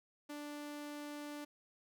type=tone; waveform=sawtooth; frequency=293.7 Hz; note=D4; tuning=in tune; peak=-40 dBFS; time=0.29-1.45 s; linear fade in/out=10 ms; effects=none